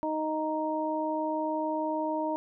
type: harmonic tone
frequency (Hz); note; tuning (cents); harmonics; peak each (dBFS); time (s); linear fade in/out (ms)
311.1; D#4; 0; 1 / 2 / 3; -32 / -32 / -32; 0.03-2.36; 0
effects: none